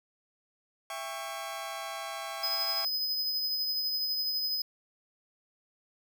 sawtooth chord, C# diminished, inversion first, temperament just, 665.2 / 798.3 / 1108.7 Hz, E5 / G5 / C#6, +16 / +31 / 0 cents, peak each -37 dBFS, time 0.9-2.85 s, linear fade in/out 2 ms
square tone with tremolo, 5030 Hz, D#8, 18 cents sharp, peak -28 dBFS, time 2.43-4.62 s, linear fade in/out 5 ms, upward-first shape triangle, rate 12 Hz, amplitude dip 35%
effects none

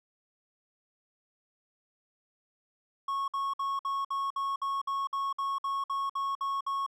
triangle tone bursts, 1100 Hz, C#6, 14 cents flat, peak -27 dBFS, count 15, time 3.08-6.864 s, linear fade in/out 5 ms, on 200 ms, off 56 ms, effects none

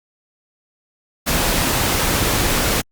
pink noise, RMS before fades -18 dBFS, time 1.26-2.82 s, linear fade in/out 20 ms, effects Opus 48 kbps

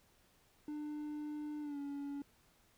triangle tone with pitch glide, 298.9 to 283.3 Hz, D4 to C#4, +31 to +38 cents, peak -38 dBFS, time 0.68-2.22 s, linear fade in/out 2 ms, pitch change -93 cents, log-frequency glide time 1.61-1.78 s, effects pink hiss -70 dBFS RMS until 2.77 s

